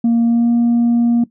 sine tone with pitch glide, 232.9 to 236.3 Hz, A#3 to A#3, -1 to +24 cents, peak -8 dBFS, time 0.04-1.24 s, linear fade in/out 5 ms, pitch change +25 cents, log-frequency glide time 0.24-0.51 s, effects noise-tail reverb RT60 0.1 s tail -17 dB re dry + tanh soft clip ceiling -9 dBFS

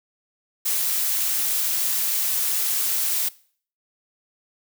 blue noise, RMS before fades -23 dBFS, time 0.65-3.29 s, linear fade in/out 10 ms, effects noise-tail reverb RT60 0.5 s tail -21 dB re dry

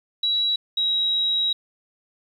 sine tone pair in turn, 3898 / 3842 Hz, B7 / B7, -23 / -48 cents, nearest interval unison, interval 25 cents, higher first, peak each -19 dBFS, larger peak neither, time 0.23-0.56 / 0.77-1.53 s, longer second, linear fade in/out 5 ms, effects 9-bit

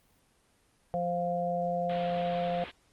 harmonic tone, 174.61 Hz, F3, in tune, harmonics 1 / 3 / 4, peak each -35 / -32 / -31 dBFS, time 0.94-2.64 s, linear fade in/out 0 ms
white low-pass noise, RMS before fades -45 dBFS, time 1.89-2.71 s, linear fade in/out 10 ms, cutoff 3600 Hz, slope 48 dB/octave
effects pink hiss -67 dBFS RMS until 2.92 s + Opus 24 kbps

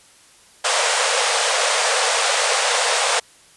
pink band-pass noise, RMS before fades -19 dBFS, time 0.64-3.2 s, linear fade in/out 10 ms, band 460 to 9700 Hz, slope 96 dB/octave, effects white hiss -50 dBFS RMS until 3.56 s + resampled to 24000 Hz

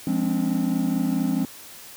triangle chord, D half-diminished seventh, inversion first, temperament equal with one note detuned, 174.61 / 207.7 / 261.6 / 286.1 Hz, F3 / Ab3 / C4 / D4, 0 / 0 / 0 / -45 cents, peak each -25 / -25 / -22 / -27 dBFS, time 0.07-1.45 s, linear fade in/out 2 ms, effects white hiss -43 dBFS RMS until 1.96 s + high-pass 60 Hz 12 dB/octave

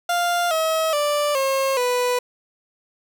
30% pulse tone with pitch steps, 698.5 / 640.5 / 587.4 / 538.6 / 493.9 Hz, F5 / E5 / D5 / C#5 / B4, 0 / -50 / 0 / -50 / 0 cents, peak -16 dBFS, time 0.09-2.19 s, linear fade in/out 5 ms, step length 420 ms, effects none

